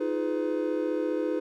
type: chord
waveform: triangle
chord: F half-diminished seventh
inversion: third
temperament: just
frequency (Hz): 314.3 / 349.2 / 419.1 / 502.9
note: Eb4 / F4 / Ab4 / Cb5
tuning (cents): +18 / 0 / +16 / +31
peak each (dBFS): -28 / -31 / -31 / -29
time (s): 0-1.4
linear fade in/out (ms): 10
effects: none